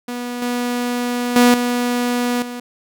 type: tone with level steps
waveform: sawtooth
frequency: 243.8 Hz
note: B3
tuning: 22 cents flat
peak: -20 / -15 / -5 / -13 / -23 dBFS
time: 0.08-2.6 s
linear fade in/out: 5 ms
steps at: 0.42 / 1.36 / 1.54 / 2.42 s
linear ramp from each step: 2 ms
effects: none